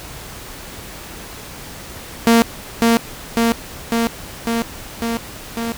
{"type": "tone with echo", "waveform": "sawtooth", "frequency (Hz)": 230.9, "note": "A#3", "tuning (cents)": -16, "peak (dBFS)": -5, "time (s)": [2.27, 2.42], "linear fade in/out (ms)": 0, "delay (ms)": 550, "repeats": 6, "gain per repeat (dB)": -2, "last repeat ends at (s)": 5.72, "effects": ["pink hiss -34 dBFS RMS until 5.77 s"]}